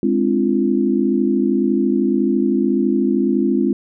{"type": "chord", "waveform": "sine", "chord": "D half-diminished seventh", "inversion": "second", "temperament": "equal with one note detuned", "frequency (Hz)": [207.7, 261.6, 293.7, 343.4], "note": ["Ab3", "C4", "D4", "F4"], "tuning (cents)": [0, 0, 0, -29], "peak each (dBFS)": [-19, -18, -24, -19], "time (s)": [0.03, 3.73], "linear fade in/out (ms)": 2, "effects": []}